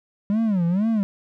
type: tone with vibrato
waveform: triangle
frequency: 196 Hz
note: G3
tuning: in tune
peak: -16 dBFS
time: 0.3-1.03 s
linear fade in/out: 0 ms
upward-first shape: sine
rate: 2.1 Hz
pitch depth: 260 cents each way
effects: none